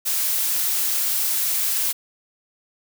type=noise; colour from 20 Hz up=blue; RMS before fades=-22 dBFS; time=0.05-1.93 s; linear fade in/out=20 ms; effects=none